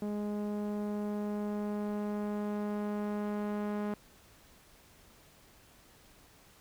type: tone with low-pass filter sweep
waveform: sawtooth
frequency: 207.7 Hz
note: G#3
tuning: in tune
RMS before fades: -35 dBFS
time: 0.02-3.94 s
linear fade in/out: 2 ms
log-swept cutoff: 660 to 1400 Hz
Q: 0.71
effects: pink hiss -60 dBFS RMS until 6.6 s